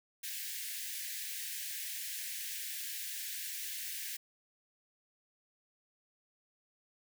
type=high-pass noise; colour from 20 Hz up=white; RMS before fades=-41 dBFS; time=0.23-4.17 s; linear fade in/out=10 ms; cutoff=1600 Hz; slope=96 dB/octave; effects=none